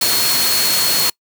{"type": "tone in noise", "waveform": "sine", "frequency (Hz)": 4318, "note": "C#8", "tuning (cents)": -46, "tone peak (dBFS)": -18, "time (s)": [0.01, 1.1], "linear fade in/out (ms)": 5, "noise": "white", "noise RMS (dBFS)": -17, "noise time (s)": [0.01, 1.1], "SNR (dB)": -4, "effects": ["noise-tail reverb RT60 0.1 s tail -26 dB re dry", "high-pass 100 Hz 12 dB/octave"]}